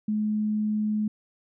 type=tone; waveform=sine; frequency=212.8 Hz; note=G#3; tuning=42 cents sharp; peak=-23 dBFS; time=0.08-1.08 s; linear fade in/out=5 ms; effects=none

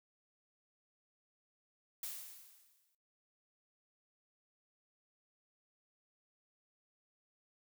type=noise with exponential decay; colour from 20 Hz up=blue; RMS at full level=-41 dBFS; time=2.03-2.95 s; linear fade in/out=2 ms; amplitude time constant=200 ms; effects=noise-tail reverb RT60 0.3 s tail -20 dB re dry

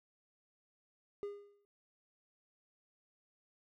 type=tone with exponential decay; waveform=triangle; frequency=407.1 Hz; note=G#4; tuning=35 cents flat; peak=-34 dBFS; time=1.23-1.65 s; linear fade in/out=0 ms; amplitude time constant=91 ms; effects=none

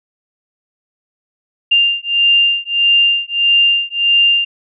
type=beating tone pair; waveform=sine; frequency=2794 / 2795.6 Hz; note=F7 / F7; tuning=0 / +1 cents; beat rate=1.6 Hz; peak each=-13 dBFS; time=1.71-4.45 s; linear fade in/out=10 ms; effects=none

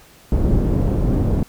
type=low-pass noise; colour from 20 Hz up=pink; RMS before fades=-17 dBFS; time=0.32-1.43 s; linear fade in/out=2 ms; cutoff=340 Hz; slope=12 dB/octave; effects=pink hiss -48 dBFS RMS until 1.48 s

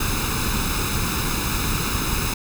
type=noise with comb filter; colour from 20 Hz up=pink; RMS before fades=-23 dBFS; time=0-2.34 s; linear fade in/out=5 ms; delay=0.78 ms; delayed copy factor=+0.7; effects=none

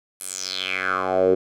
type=tone with band-pass filter sweep; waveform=10% pulse; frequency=93.6 Hz; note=F#2; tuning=20 cents sharp; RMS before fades=-23 dBFS; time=0.2-1.35 s; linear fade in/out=10 ms; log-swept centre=11000 to 390 Hz; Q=4.9; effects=none

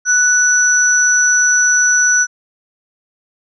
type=tone pair together; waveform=sine; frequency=1481 / 5924 Hz; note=F#6 / F#8; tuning=+1 / +1 cents; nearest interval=2 octaves; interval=2400 cents; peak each=-12 dBFS; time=0.05-2.27 s; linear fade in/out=50 ms; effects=none

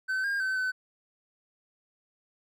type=tone with pitch steps; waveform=triangle; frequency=1528 / 1613 / 1531 / 1515 Hz; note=G6 / G6 / G6 / F#6; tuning=-45 / +49 / -41 / +40 cents; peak=-25 dBFS; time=0.08-0.72 s; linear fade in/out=20 ms; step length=160 ms; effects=none

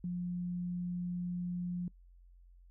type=tone; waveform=sine; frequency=177.2 Hz; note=F3; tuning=25 cents sharp; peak=-34 dBFS; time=0.04-1.88 s; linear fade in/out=2 ms; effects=noise-tail reverb RT60 0.1 s tail -24 dB re dry + added 44 Hz sine -56 dBFS peak until 2.7 s

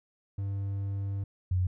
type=tone pair in turn; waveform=triangle / sine; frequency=98.9 / 91.26 Hz; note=G2 / F#2; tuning=+16 / -23 cents; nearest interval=minor second; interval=139 cents; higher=first; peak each=-28 / -24 dBFS; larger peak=second; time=0.38-1.24 / 1.51-1.67 s; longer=first; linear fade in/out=5 ms; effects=none

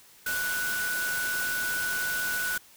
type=tone in noise; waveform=sine; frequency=1480 Hz; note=F#6; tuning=in tune; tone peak=-28 dBFS; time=0.26-2.58 s; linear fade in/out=5 ms; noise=white; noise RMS=-34 dBFS; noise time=0.26-2.58 s; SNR=+3 dB; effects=white hiss -55 dBFS RMS until 2.76 s

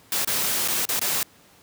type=noise with dropouts; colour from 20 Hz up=white; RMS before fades=-24 dBFS; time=0.12-1.23 s; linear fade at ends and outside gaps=2 ms; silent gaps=0.248-0.274 / 0.678-0.683 / 0.854-0.889 / 0.994-1.014 s; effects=pink hiss -54 dBFS RMS until 1.62 s + high-pass 100 Hz 12 dB/octave

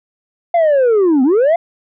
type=linear two-way sweep; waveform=sine; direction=down then up; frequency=701 to 246.9 to 701 Hz; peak=-6 dBFS; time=0.54-1.56 s; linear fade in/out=5 ms; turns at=1.23 s; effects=tanh soft clip ceiling -8 dBFS

